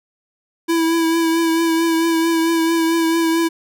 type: tone with vibrato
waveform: square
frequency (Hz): 329.6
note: E4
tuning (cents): 0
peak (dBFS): -15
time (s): 0.68-3.49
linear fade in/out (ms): 20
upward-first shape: triangle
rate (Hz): 4.5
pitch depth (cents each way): 29
effects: none